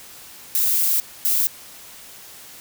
violet noise bursts at uneven times, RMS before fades -19 dBFS, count 2, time 0.55-1 / 1.25-1.47 s, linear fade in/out 0 ms, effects white hiss -42 dBFS RMS until 2.6 s

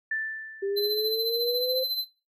sine tone with exponential decay, 1765 Hz, A6, 5 cents sharp, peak -25 dBFS, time 0.11-1.13 s, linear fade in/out 5 ms, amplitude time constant 220 ms
sine exponential sweep, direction up, 392 to 523.3 Hz, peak -26 dBFS, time 0.62-1.84 s, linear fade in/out 10 ms
square tone with tremolo, 4058 Hz, B7, 46 cents sharp, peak -25 dBFS, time 0.76-2.05 s, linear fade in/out 20 ms, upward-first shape sine, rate 14 Hz, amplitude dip 55%
effects noise-tail reverb RT60 0.3 s tail -17 dB re dry

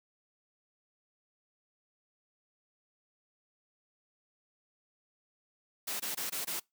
white noise bursts, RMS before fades -36 dBFS, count 5, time 5.87-6.6 s, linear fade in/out 10 ms, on 130 ms, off 20 ms, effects noise-tail reverb RT60 0.2 s tail -25 dB re dry + high-pass 150 Hz 12 dB/octave

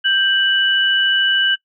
sine tone pair together, 1571.6 / 2960 Hz, G6 / F#7, +4 / 0 cents, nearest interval major seventh, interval 1096 cents, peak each -16 / -15 dBFS, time 0.04-1.56 s, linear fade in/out 20 ms, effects noise-tail reverb RT60 0.1 s tail -22 dB re dry

